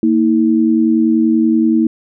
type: tone pair together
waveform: sine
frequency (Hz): 230.3 / 320.8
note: A#3 / E4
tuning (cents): -21 / -47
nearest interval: tritone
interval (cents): 574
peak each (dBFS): -12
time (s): 0.03-1.87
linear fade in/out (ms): 2
effects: none